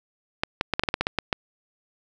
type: clicks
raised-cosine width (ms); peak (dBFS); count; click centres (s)
0.3; -6; 11; 0.435 / 0.611 / 0.737 / 0.795 / 0.836 / 0.888 / 0.941 / 1.01 / 1.069 / 1.187 / 1.328
effects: none